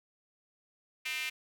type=tone with high-pass filter; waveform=square; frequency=140.1 Hz; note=C#3; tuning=19 cents sharp; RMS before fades=-36 dBFS; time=1.05-1.3 s; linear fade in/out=10 ms; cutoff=2400 Hz; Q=4.4; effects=none